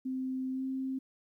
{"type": "tone with pitch glide", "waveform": "sine", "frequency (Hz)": [260.2, 264], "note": ["C4", "C4"], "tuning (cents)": [-9, 16], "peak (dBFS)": -32, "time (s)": [0.05, 0.99], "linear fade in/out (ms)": 10, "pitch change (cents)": 25, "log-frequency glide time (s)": [0.51, 0.64], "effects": ["12-bit"]}